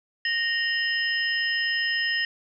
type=tone cluster; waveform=sine; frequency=1856 / 2822 / 3053 / 5140 Hz; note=A#6 / F7 / G7 / E8; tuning=-8 / +17 / -46 / -45 cents; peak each=-24 / -32 / -33 / -32 dBFS; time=0.25-2.25 s; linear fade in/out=2 ms; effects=none